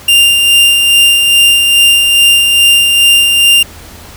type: tone with tremolo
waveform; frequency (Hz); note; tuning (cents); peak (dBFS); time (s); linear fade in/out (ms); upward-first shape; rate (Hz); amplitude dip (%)
45% pulse; 2794; F7; 0; -3; 0.08-3.63; 5; sine; 2.4; 35
effects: added 82 Hz sine -36 dBFS peak until 4.16 s + pink hiss -33 dBFS RMS until 4.16 s